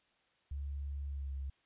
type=tone with pitch glide; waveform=sine; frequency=70.4 to 68.16 Hz; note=C#2 to C#2; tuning=+27 to -29 cents; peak=-37 dBFS; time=0.51-1.5 s; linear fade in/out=5 ms; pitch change=-56 cents; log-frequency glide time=1.08-1.33 s; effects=white hiss -73 dBFS RMS until 1.65 s + resampled to 8000 Hz